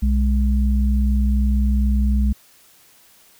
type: tone pair together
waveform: sine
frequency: 62.05 / 208.7 Hz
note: B1 / G#3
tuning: +9 / +9 cents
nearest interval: octave + major sixth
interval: 2100 cents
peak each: -15 / -22 dBFS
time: 0.02-2.33 s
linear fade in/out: 10 ms
effects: white hiss -52 dBFS RMS until 3.39 s